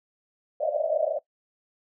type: band-pass noise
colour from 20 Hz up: pink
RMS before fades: -26 dBFS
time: 0.6-1.19 s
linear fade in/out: 5 ms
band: 570 to 660 Hz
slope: 96 dB/octave
effects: noise-tail reverb RT60 0.1 s tail -18 dB re dry